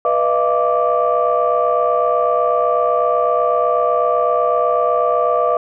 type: tone cluster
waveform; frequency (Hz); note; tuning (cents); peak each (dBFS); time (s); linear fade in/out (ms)
sine; 490.8 / 614 / 682 / 1169; B4 / D#5 / F5 / D6; -11 / -23 / -41 / -8; -18; 0.05-5.57; 2
effects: tanh soft clip ceiling -4 dBFS